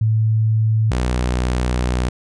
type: tone pair in turn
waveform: sine / sawtooth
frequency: 110 / 61.74 Hz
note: A2 / B1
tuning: 0 / 0 cents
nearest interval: minor seventh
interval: 1000 cents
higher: first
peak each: -13 dBFS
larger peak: neither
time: 0.01-0.91 / 0.91-2.09 s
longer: second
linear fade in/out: 5 ms
effects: resampled to 22050 Hz